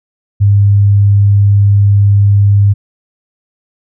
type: tone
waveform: sine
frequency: 101 Hz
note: G#2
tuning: 48 cents flat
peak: -4 dBFS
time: 0.4-2.74 s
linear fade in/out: 20 ms
effects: none